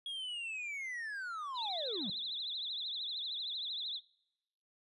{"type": "linear sweep", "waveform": "triangle", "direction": "down", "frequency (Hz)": [3322, 164.81], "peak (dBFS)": -37, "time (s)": [0.06, 2.1], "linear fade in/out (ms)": 2}
{"type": "tone with vibrato", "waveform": "sine", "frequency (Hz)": 3729, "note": "A#7", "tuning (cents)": 0, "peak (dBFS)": -37, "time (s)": [1.54, 4.01], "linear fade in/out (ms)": 50, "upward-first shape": "triangle", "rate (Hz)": 13, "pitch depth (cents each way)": 190}
{"effects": ["noise-tail reverb RT60 0.9 s tail -24 dB re dry", "resampled to 24000 Hz"]}